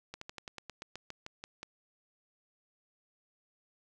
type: slowing click train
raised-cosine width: 0.2 ms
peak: -25 dBFS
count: 13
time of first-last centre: 0.14-1.63 s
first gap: 74 ms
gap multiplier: 1.09
effects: none